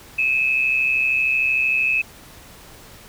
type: tone pair together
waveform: sine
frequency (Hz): 2454 / 2587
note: D#7 / E7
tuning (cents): -25 / -33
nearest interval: minor second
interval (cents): 92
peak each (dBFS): -25 / -17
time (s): 0.18-2.02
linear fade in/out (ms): 10
effects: pink hiss -44 dBFS RMS until 3.08 s